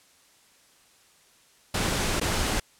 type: noise with dropouts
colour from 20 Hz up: pink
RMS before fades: -26 dBFS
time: 1.74-2.6 s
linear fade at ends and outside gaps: 5 ms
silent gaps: 2.199-2.212 s
effects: white hiss -59 dBFS RMS until 2.79 s + low-pass 10000 Hz 12 dB/octave